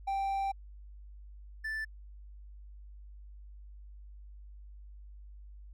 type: tone pair in turn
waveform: triangle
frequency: 784 / 1760 Hz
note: G5 / A6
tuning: 0 / 0 cents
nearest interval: octave + major second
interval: 1400 cents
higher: second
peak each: -28 / -32 dBFS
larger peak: first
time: 0.07-0.52 / 1.64-1.85 s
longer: first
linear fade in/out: 10 ms
effects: added 50 Hz sine -47 dBFS peak until 5.73 s